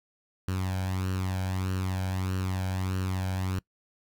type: tone with flanger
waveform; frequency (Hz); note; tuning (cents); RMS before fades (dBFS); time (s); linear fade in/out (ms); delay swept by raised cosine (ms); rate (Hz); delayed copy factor
sawtooth; 93.6; F#2; +20; -30; 0.48-3.59; 0; 0.69 to 1.29; 1.6; +0.65
effects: noise-tail reverb RT60 0.1 s tail -23 dB re dry